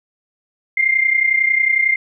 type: tone pair together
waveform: sine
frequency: 2099 / 2130 Hz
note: C7 / C7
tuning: +5 / +30 cents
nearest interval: unison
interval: 25 cents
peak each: -14 / -18 dBFS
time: 0.77-1.96 s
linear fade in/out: 5 ms
effects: none